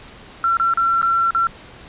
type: tone with dropouts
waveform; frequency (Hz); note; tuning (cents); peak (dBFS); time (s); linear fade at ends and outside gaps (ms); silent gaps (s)
sine; 1356; E6; +49; -14; 0.44-1.47; 1; 0.57-0.598 / 0.737-0.773 / 1.016-1.028 / 1.307-1.348
effects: pink hiss -41 dBFS RMS until 1.88 s + resampled to 8000 Hz